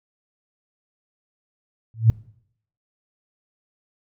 sine tone with exponential growth, 112.7 Hz, A2, 42 cents sharp, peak -6 dBFS, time 1.94-2.1 s, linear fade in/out 0 ms, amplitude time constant 34 ms, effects noise-tail reverb RT60 0.7 s tail -23 dB re dry

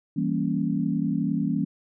sine chord, E diminished seventh, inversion none, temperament equal, 164.81 / 196 / 233.1 / 277.2 Hz, E3 / G3 / Bb3 / Db4, 0 / 0 / 0 / 0 cents, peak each -28 dBFS, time 0.16-1.65 s, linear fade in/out 10 ms, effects none

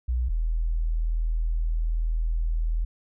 sine tone pair in turn, 60.6 / 40.59 Hz, B1 / E1, -32 / -26 cents, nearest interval perfect fifth, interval 694 cents, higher first, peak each -22 dBFS, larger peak neither, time 0.08-0.29 / 0.29-2.85 s, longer second, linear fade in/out 10 ms, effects none

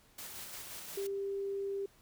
white noise with tremolo, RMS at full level -45 dBFS, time 0.18-1.07 s, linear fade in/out 5 ms, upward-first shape square, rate 5.7 Hz, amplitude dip 25%
sine tone, 395.6 Hz, G4, 16 cents sharp, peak -34 dBFS, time 0.97-1.86 s, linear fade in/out 5 ms
effects pink hiss -65 dBFS RMS until 2.01 s

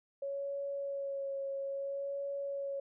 sine tone with vibrato, 554.4 Hz, C#5, in tune, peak -35 dBFS, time 0.22-2.8 s, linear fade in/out 5 ms, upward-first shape sine, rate 0.6 Hz, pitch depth 18 cents each way, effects none

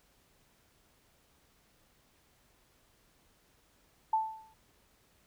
sine tone with exponential decay, 880 Hz, A5, in tune, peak -23 dBFS, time 4.13-4.54 s, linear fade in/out 5 ms, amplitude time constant 88 ms, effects pink hiss -68 dBFS RMS until 5.26 s

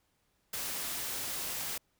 white noise, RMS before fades -37 dBFS, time 0.53-1.78 s, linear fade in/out 5 ms, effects pink hiss -75 dBFS RMS until 1.99 s

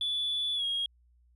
sine tone with pitch glide, 3454 to 3275 Hz, A7 to G#7, -33 to -25 cents, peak -27 dBFS, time 0.01-0.86 s, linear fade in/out 2 ms, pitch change -92 cents, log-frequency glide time 0.55-0.64 s, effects tanh soft clip ceiling -25 dBFS + added 60 Hz sine -61 dBFS peak until 1.35 s

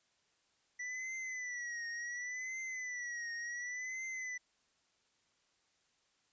square tone with vibrato, 1965 Hz, B6, 9 cents flat, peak -40 dBFS, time 0.79-4.38 s, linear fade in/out 10 ms, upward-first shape triangle, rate 0.69 Hz, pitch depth 100 cents each way, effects white hiss -75 dBFS RMS until 6.32 s + resampled to 16000 Hz

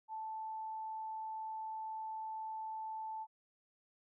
sine tone, 878 Hz, A5, 4 cents flat, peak -40 dBFS, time 0.08-3.27 s, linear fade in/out 50 ms, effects none

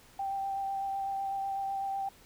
sine tone with vibrato, 784 Hz, G5, in tune, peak -31 dBFS, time 0.19-2.09 s, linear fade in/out 5 ms, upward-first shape sine, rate 8 Hz, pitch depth 12 cents each way, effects pink hiss -58 dBFS RMS until 2.25 s

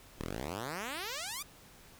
5% pulse exponential sweep, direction up, 33.16 to 1244.5 Hz, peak -26 dBFS, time 0.18-1.43 s, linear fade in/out 10 ms, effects pink hiss -57 dBFS RMS until 1.99 s

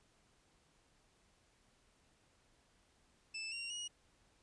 25% pulse tone with pitch steps, 2637 / 2762 / 2892 Hz, E7 / F7 / F#7, 0 / -20 / -40 cents, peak -38 dBFS, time 3.34-3.88 s, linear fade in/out 10 ms, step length 180 ms, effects pink hiss -72 dBFS RMS until 4.42 s + resampled to 22050 Hz

